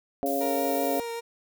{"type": "harmonic tone", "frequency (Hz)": 138.8, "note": "C#3", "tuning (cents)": 3, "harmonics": [2, 3, 4, 5], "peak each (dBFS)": [-30, -33, -30, -29], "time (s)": [0.23, 1], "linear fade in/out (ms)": 0}
{"type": "noise", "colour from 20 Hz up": "violet", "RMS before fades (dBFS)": -36, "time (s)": [0.26, 1], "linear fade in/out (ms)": 2}
{"type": "tone with vibrato", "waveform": "30% pulse", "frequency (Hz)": 466.2, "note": "A#4", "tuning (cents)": 0, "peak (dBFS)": -29, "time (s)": [0.4, 1.21], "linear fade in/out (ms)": 20, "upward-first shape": "sine", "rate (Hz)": 5.2, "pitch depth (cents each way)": 13}
{"effects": []}